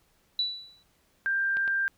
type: tone with exponential decay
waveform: sine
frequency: 3950 Hz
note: B7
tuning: in tune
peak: -22 dBFS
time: 0.39-0.83 s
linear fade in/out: 2 ms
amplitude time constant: 95 ms
type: tone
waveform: sine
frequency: 1586 Hz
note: G6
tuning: 20 cents sharp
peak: -24 dBFS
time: 1.26-1.88 s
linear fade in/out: 0 ms
type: clicks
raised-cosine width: 0.3 ms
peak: -24 dBFS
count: 2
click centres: 1.57 / 1.678 s
effects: pink hiss -67 dBFS RMS until 1.97 s